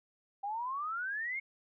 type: exponential sweep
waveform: sine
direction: up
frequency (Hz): 784 to 2200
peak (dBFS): -34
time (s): 0.43-1.4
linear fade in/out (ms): 10
effects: none